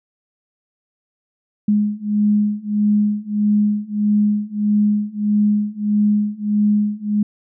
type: beating tone pair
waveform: sine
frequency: 207.7 / 209.3 Hz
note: G#3 / G#3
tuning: 0 / +14 cents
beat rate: 1.6 Hz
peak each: -18 / -17 dBFS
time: 1.68-7.23 s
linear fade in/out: 5 ms
effects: none